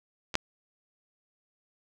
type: clicks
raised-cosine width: 0.2 ms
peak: -19 / -6 dBFS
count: 2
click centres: 0.342 / 0.354 s
effects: none